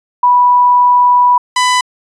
sine / sawtooth tone pair in turn, 983 / 997.9 Hz, B5 / B5, -8 / +18 cents, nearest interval unison, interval 26 cents, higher second, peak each -5 dBFS, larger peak neither, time 0.23-1.38 / 1.56-1.81 s, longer first, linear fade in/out 5 ms, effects resampled to 22050 Hz

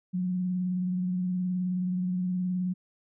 sine tone with vibrato, 181.9 Hz, F#3, 29 cents flat, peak -26 dBFS, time 0.13-2.74 s, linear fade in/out 20 ms, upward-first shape triangle, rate 19 Hz, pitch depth 38 cents each way, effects none

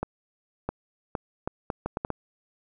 accelerating click train, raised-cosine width 1 ms, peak -14 dBFS, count 9, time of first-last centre 0.03-2.103 s, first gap 660 ms, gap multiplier 0.7, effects none

